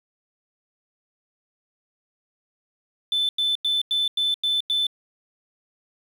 sine tone bursts, 3520 Hz, A7, in tune, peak -18 dBFS, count 7, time 3.12-4.868 s, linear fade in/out 2 ms, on 170 ms, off 93 ms, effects tanh soft clip ceiling -17 dBFS + 8-bit

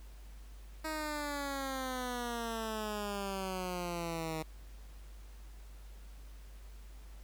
10% pulse exponential sweep, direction down, 316.5 to 156.7 Hz, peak -28 dBFS, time 0.84-4.43 s, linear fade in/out 10 ms, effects added 50 Hz sine -48 dBFS peak until 7.23 s + pink hiss -62 dBFS RMS until 7.23 s

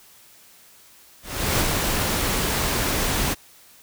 pink noise with ADSR envelope, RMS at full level -20 dBFS, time 1.22-3.35 s, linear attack 380 ms, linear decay 34 ms, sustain -3 dB, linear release 26 ms, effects white hiss -51 dBFS RMS until 3.82 s

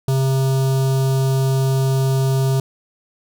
square tone with notch filter, 133.5 Hz, C3, 35 cents sharp, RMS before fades -17 dBFS, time 0.08-2.6 s, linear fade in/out 2 ms, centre 2000 Hz, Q 0.7, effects none

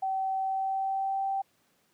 sine tone with pitch glide, 767 to 779.1 Hz, G5 to G5, -38 to -11 cents, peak -27 dBFS, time 0.02-1.42 s, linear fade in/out 10 ms, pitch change +27 cents, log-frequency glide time 0.38-1.25 s, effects pink hiss -69 dBFS RMS until 1.93 s + high-pass 150 Hz 12 dB/octave

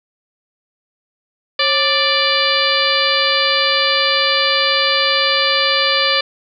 harmonic tone with a mistuned harmonic, 587.3 Hz, D5, in tune, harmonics 1 / 2 / 3 / 4 / 5 / 6 / 7 / 8, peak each -21 / -21 / -21 / -21 / -21 / -21 / -21 / -21 dBFS, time 1.59-6.21 s, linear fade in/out 5 ms, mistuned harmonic 1, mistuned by -130 cents, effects none

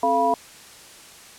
sine tone cluster, 264 / 435.8 / 692 / 974 Hz, C4 / A4 / F5 / B5, +16 / -17 / -16 / -24 cents, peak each -28 / -26 / -20 / -21 dBFS, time 0.03-0.34 s, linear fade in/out 2 ms, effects white hiss -45 dBFS RMS until 1.38 s + low-pass 10000 Hz 12 dB/octave

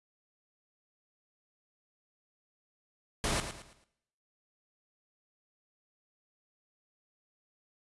pink noise with echo, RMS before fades -31 dBFS, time 3.24-3.4 s, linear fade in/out 0 ms, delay 110 ms, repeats 4, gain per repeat -9 dB, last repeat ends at 3.84 s, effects noise-tail reverb RT60 0.8 s tail -19 dB re dry + resampled to 24000 Hz

